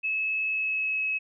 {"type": "tone with pitch glide", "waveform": "sine", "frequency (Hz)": [2591, 2570], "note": ["E7", "E7"], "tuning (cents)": [-30, -45], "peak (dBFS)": -25, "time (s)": [0.03, 1.19], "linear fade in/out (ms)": 20, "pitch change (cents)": -15, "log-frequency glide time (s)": [0.41, 1.05], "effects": []}